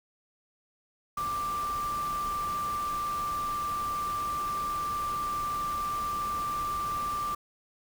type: tone in noise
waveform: sine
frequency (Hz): 1180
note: D6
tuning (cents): +8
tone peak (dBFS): -29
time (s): 1.17-7.35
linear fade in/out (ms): 5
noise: pink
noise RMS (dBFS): -42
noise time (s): 1.17-7.35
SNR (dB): +10
effects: none